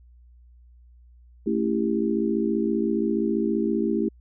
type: chord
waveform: sine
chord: A dominant seventh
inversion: none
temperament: just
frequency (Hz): 220 / 275 / 330 / 396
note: A3 / C#4 / E4 / G4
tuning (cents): 0 / -14 / +2 / +18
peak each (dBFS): -25 / -30 / -26 / -27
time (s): 1.46-4.09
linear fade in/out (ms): 10
effects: added 60 Hz sine -49 dBFS peak until 4.2 s